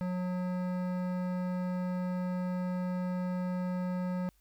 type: tone with hard clipping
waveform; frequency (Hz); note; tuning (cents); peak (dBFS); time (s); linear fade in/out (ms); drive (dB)
sine; 181.4; F#3; -34; -33; 0.01-4.29; 0; 15
effects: added 50 Hz sine -66 dBFS peak until 4.4 s + white hiss -72 dBFS RMS until 4.4 s